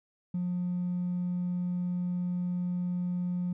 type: tone with hard clipping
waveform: sine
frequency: 178.3 Hz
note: F3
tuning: 36 cents sharp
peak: -29 dBFS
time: 0.34-3.53 s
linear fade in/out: 5 ms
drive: 1 dB
effects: none